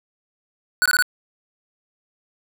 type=tone bursts; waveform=square; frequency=1480 Hz; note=F#6; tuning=in tune; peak=-15 dBFS; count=4; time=0.82-1.024 s; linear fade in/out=0 ms; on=36 ms; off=20 ms; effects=none